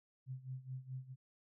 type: tone with tremolo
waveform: sine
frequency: 130 Hz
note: C3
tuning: 11 cents flat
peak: -40 dBFS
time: 0.26-1.16 s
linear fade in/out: 50 ms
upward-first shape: sine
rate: 4.7 Hz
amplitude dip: 85%
effects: none